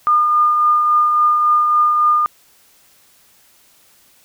sine tone with tremolo, 1213 Hz, D#6, 44 cents flat, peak -9 dBFS, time 0.07-2.26 s, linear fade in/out 0 ms, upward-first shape triangle, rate 3.6 Hz, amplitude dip 35%, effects white hiss -52 dBFS RMS until 4.24 s

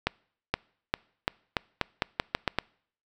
accelerating click train, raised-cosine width 0.3 ms, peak -8 dBFS, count 11, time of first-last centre 0.07-2.586 s, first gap 470 ms, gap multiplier 0.85, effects noise-tail reverb RT60 0.6 s tail -26 dB re dry

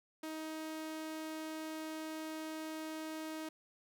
sawtooth tone, 314.9 Hz, D#4, 21 cents sharp, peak -37 dBFS, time 0.23-3.49 s, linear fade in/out 5 ms, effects none

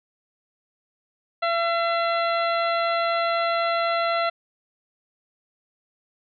harmonic tone, 676 Hz, E5, 43 cents sharp, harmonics 1 / 2 / 3 / 4 / 5 / 6, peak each -23 / -25 / -31 / -35 / -37 / -35 dBFS, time 1.42-4.3 s, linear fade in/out 10 ms, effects none

